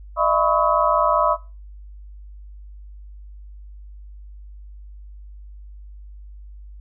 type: tone cluster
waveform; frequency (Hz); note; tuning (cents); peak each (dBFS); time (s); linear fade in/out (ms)
sine; 608 / 668 / 999 / 1104 / 1278; D#5 / E5 / B5 / C#6 / D#6; -40 / +23 / +20 / -7 / +46; -22; 0.16-1.37; 50
effects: noise-tail reverb RT60 0.3 s tail -21 dB re dry + added 50 Hz sine -37 dBFS peak until 6.8 s